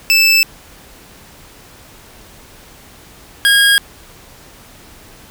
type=tone pair in turn; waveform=25% pulse; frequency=2637 / 1633 Hz; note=E7 / G#6; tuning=0 / -30 cents; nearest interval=minor sixth; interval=830 cents; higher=first; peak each=-4 dBFS; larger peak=neither; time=0.1-0.43 / 3.45-3.78 s; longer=neither; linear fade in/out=0 ms; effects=pink hiss -41 dBFS RMS until 5.3 s